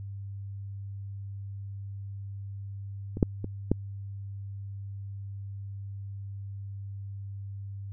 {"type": "clicks", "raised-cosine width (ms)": 3, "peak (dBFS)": [-21, -7, -20, -9], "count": 4, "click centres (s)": [3.171, 3.228, 3.444, 3.716], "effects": ["added 99 Hz sine -36 dBFS peak until 7.92 s"]}